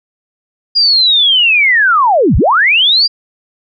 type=linear two-way sweep; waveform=sine; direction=down then up; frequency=4870 to 34.45 to 4870 Hz; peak=-6 dBFS; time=0.75-3.08 s; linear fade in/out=20 ms; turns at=2.37 s; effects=none